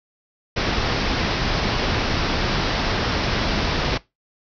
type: low-pass noise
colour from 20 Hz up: pink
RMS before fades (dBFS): -22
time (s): 0.56-3.98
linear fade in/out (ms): 10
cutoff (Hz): 5600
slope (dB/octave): 96
effects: noise-tail reverb RT60 0.2 s tail -20 dB re dry